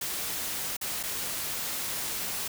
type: noise with dropouts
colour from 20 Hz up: white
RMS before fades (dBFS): -33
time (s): 0.01-2.48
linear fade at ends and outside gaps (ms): 5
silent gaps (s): 0.768-0.812 / 1.03-1.034
effects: none